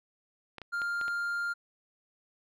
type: clicks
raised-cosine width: 0.3 ms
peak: -26 dBFS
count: 5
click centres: 0.583 / 0.617 / 0.818 / 1.013 / 1.081 s
type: tone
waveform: triangle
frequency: 1400 Hz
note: F6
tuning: 4 cents sharp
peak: -28 dBFS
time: 0.72-1.54 s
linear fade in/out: 20 ms
effects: none